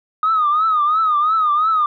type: tone with vibrato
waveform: sine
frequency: 1244.5 Hz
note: D#6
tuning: in tune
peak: -12 dBFS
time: 0.23-1.86 s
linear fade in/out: 2 ms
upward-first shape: triangle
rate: 2.9 Hz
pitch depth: 120 cents each way
effects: tanh soft clip ceiling -9 dBFS